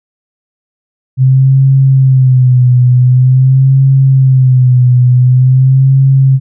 sine tone with vibrato, 129.6 Hz, C3, 16 cents flat, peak -3 dBFS, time 1.17-6.4 s, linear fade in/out 50 ms, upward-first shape sine, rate 0.46 Hz, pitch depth 69 cents each way, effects none

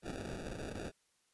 white noise with sample-and-hold, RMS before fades -43 dBFS, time 0.02-0.92 s, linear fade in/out 50 ms, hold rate 1050 Hz, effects white hiss -75 dBFS RMS until 1.33 s + resampled to 24000 Hz

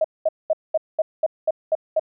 sine tone bursts, 632 Hz, D#5, 27 cents sharp, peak -15 dBFS, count 9, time 0.01-1.996 s, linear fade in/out 5 ms, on 34 ms, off 210 ms, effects none

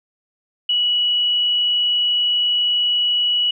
sine tone, 2933 Hz, F#7, 16 cents flat, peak -15 dBFS, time 0.69-3.51 s, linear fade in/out 5 ms, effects none

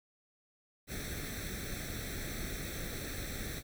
pink noise with comb filter, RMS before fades -40 dBFS, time 0.87-3.63 s, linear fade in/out 50 ms, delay 0.51 ms, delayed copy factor +0.8, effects none

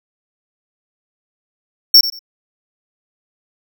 square tone with echo, 5460 Hz, F8, 40 cents flat, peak -4 dBFS, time 1.94-2.01 s, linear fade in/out 5 ms, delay 91 ms, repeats 2, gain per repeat -14 dB, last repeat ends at 2.192 s, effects none

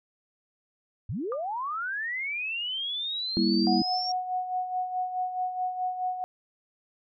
sine linear sweep, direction up, 76.2 to 5588 Hz, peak -29 dBFS, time 1.09-4.12 s, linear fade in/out 5 ms
sine tone with exponential decay, 1201 Hz, D6, 38 cents sharp, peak -29 dBFS, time 1.32-1.44 s, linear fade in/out 1 ms, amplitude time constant 26 ms
sine chord, E diminished, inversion first, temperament just, 197.78 / 237.3 / 329.6 Hz, G3 / Bb3 / E4, +16 / +31 / 0 cents, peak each -26 dBFS, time 3.37-3.82 s, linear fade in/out 0 ms
sine tone with tremolo, 735 Hz, F#5, 12 cents flat, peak -25 dBFS, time 3.67-6.24 s, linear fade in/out 0 ms, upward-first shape sine, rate 4.7 Hz, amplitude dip 60%
effects none

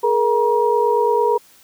sine tone cluster, 424.9 / 473.8 / 951 Hz, G#4 / A#4 / A#5, +40 / +28 / +34 cents, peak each -18 dBFS, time 0.03-1.38 s, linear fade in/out 10 ms, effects white hiss -50 dBFS RMS until 1.63 s

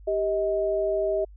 sine tone pair together, 393.3 / 633 Hz, G4 / D#5, +6 / +30 cents, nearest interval minor sixth, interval 824 cents, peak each -26 / -24 dBFS, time 0.07-1.25 s, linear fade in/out 10 ms, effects added 50 Hz sine -44 dBFS peak until 1.36 s

